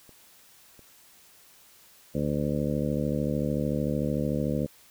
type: clicks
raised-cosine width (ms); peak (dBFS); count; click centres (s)
2; -37; 3; 0.093 / 0.793 / 2.477
type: harmonic tone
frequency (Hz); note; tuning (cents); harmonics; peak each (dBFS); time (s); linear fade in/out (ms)
73.42; D2; 0; 1 / 2 / 3 / 4 / 5 / 6 / 7 / 8; -37 / -30 / -30 / -33 / -41 / -37 / -33 / -38; 2.14-4.67; 20
effects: white hiss -56 dBFS RMS until 4.9 s